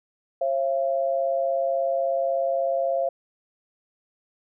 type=tone pair together; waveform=sine; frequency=539 / 679.1 Hz; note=C#5 / F5; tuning=-49 / -49 cents; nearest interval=major third; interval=400 cents; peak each=-24 dBFS; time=0.41-3.09 s; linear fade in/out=5 ms; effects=none